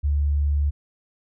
sine tone, 72.4 Hz, D2, 24 cents flat, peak -18 dBFS, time 0.03-0.71 s, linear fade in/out 20 ms, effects none

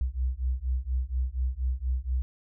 sine beating tone pair, 61.5 / 65.7 Hz, B1 / C2, -7 / +8 cents, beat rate 4.2 Hz, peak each -29 dBFS, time 0.01-2.22 s, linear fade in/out 0 ms, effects none

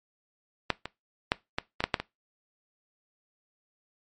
clicks, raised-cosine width 0.3 ms, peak -7 / -18 / -6 / -11 / -12 / -7 / -6 / -15 dBFS, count 8, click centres 0.703 / 0.856 / 1.319 / 1.585 / 1.805 / 1.84 / 1.942 / 2 s, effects noise-tail reverb RT60 0.2 s tail -20 dB re dry + MP3 48 kbps

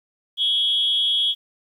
sine tone with amplitude modulation, 3322 Hz, G#7, in tune, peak -13 dBFS, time 0.37-1.35 s, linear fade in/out 50 ms, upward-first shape sine, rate 270 Hz, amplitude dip 80%, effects tanh soft clip ceiling -10 dBFS + 9-bit

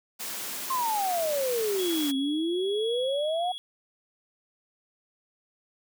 white high-pass noise, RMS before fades -35 dBFS, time 0.19-2.12 s, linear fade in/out 20 ms, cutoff 160 Hz, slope 24 dB/octave
sine exponential two-way sweep, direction down then up, 1076 to 264.8 to 743 Hz, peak -25 dBFS, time 0.7-3.52 s, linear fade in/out 5 ms, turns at 2.16 s
triangle tone with tremolo, 3344 Hz, G#7, 11 cents sharp, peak -31 dBFS, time 1.79-3.58 s, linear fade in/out 0 ms, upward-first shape triangle, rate 1.1 Hz, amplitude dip 45%
effects none

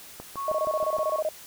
click train, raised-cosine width 1 ms, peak -24 dBFS, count 6, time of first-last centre 0.2-0.985 s, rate 6.37 Hz
sine tone, 1104 Hz, C#6, 7 cents flat, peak -29 dBFS, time 0.36-1.21 s, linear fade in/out 20 ms
sine tone bursts, 622.3 Hz, D#5, in tune, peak -23 dBFS, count 13, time 0.48-1.289 s, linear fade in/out 2 ms, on 41 ms, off 23 ms
effects white hiss -46 dBFS RMS until 1.46 s

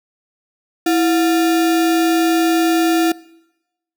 sine tone with sample-and-hold, 329.6 Hz, E4, in tune, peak -12 dBFS, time 0.86-3.12 s, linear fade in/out 5 ms, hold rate 1050 Hz, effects noise-tail reverb RT60 0.9 s tail -22 dB re dry

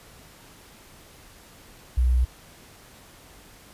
sine tone with sample-and-hold, 62.1 Hz, B1, 10 cents sharp, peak -17 dBFS, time 1.97-2.25 s, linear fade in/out 10 ms, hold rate 11025 Hz, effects pink hiss -50 dBFS RMS until 3.73 s + resampled to 32000 Hz

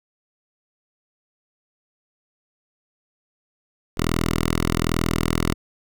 5% pulse tone with notch filter, 41.2 Hz, E1, in tune, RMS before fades -22 dBFS, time 3.97-5.54 s, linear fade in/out 10 ms, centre 520 Hz, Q 1.7, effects none

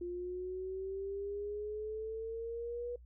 sine exponential sweep, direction up, 349.2 to 486.9 Hz, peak -37 dBFS, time 0.01-2.96 s, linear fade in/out 5 ms, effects noise-tail reverb RT60 0.1 s tail -23 dB re dry + added 60 Hz sine -53 dBFS peak until 3.05 s

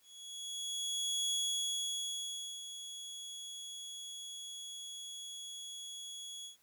25% pulse tone with ADSR envelope, 3352 Hz, G#7, 15 cents sharp, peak -28 dBFS, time 0.01-6.57 s, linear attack 1300 ms, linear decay 1300 ms, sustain -12 dB, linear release 120 ms, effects white hiss -71 dBFS RMS until 6.62 s

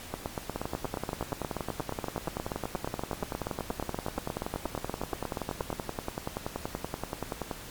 two click trains, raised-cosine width 1 ms, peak -17 / -17 dBFS, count 48 / 74, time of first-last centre 0.14-5.729 / 0.56-7.512 s, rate 8.41 / 10.5 Hz, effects pink hiss -44 dBFS RMS until 7.7 s + MP3 96 kbps

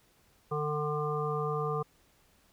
harmonic tone, 149.7 Hz, D3, 33 cents sharp, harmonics 1 / 3 / 5 / 7 / 8, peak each -34 / -33 / -40 / -40 / -36 dBFS, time 0.51-1.83 s, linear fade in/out 10 ms, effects pink hiss -66 dBFS RMS until 2.52 s

